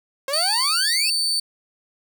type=exponential sweep; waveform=sawtooth; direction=up; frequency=528 to 2729 Hz; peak=-20 dBFS; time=0.28-1.1 s; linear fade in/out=2 ms
type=tone; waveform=35% pulse; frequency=4541 Hz; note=C#8; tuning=41 cents sharp; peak=-18 dBFS; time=0.33-1.4 s; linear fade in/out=5 ms
effects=none